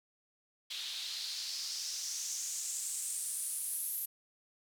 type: noise with band-pass filter sweep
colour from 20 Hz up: white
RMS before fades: -39 dBFS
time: 0.7-4.06 s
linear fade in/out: 10 ms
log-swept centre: 3500 to 12000 Hz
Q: 3.6
effects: none